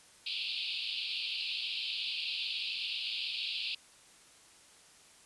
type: band-pass noise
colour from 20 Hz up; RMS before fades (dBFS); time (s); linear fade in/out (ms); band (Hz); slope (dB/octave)
pink; -37; 0.26-3.75; 5; 2500 to 4700; 96
effects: white hiss -59 dBFS RMS until 5.25 s + resampled to 24000 Hz